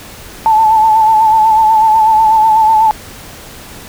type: tone with vibrato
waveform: sine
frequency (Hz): 877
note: A5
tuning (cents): -6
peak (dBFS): -5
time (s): 0.46-2.91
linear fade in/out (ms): 0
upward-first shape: sine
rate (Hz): 8.1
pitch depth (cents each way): 42
effects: pink hiss -32 dBFS RMS until 3.88 s